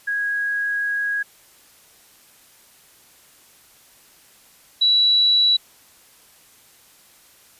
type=tone pair in turn; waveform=sine; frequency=1651 / 3927 Hz; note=G#6 / B7; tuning=-11 / -11 cents; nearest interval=octave + minor third; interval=1500 cents; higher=second; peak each=-20 / -13 dBFS; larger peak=second; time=0.07-1.23 / 4.81-5.57 s; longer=first; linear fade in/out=10 ms; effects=white hiss -52 dBFS RMS until 7.59 s + resampled to 32000 Hz